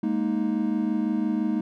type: chord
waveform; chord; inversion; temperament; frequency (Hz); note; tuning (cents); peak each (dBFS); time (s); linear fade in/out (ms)
triangle; Ab suspended second; none; just; 207.7 / 233.6 / 311.5; Ab3 / Bb3 / Eb4; 0 / +4 / +2; -25; 0.03-1.61; 5
effects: none